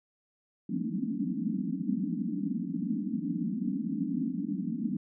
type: band-pass noise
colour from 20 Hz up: pink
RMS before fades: -32 dBFS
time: 0.69-4.97 s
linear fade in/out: 5 ms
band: 170 to 300 Hz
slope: 96 dB/octave
effects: none